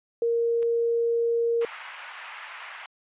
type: tone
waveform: sine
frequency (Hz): 466.2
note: A#4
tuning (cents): 0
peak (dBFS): -21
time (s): 0.22-1.65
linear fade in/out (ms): 2
type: clicks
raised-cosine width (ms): 0.3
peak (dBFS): -36 / -30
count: 2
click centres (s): 0.623 / 0.629
type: band-pass noise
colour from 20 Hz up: white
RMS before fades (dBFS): -41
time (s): 1.61-2.86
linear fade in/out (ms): 2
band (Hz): 830 to 2500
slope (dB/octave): 24
effects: resampled to 8000 Hz